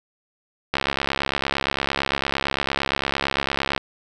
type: click train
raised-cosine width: 0.3 ms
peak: -5 dBFS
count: 210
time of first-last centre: 0.74-3.778 s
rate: 68.8 Hz
effects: none